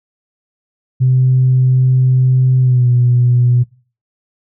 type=tone with pitch glide; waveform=sine; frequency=128.7 to 122.6 Hz; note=C3 to B2; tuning=-28 to -12 cents; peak=-7 dBFS; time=1-3.64 s; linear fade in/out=20 ms; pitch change=-84 cents; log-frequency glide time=2.6-2.88 s; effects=noise-tail reverb RT60 0.4 s tail -22 dB re dry + tanh soft clip ceiling -3 dBFS